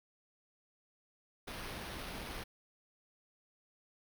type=noise with sample-and-hold; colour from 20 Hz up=pink; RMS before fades=-44 dBFS; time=1.47-2.44 s; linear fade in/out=10 ms; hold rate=7350 Hz; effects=none